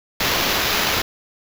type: noise with sample-and-hold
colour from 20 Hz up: white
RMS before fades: -20 dBFS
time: 0.2-1.02 s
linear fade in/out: 5 ms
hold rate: 8820 Hz
effects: none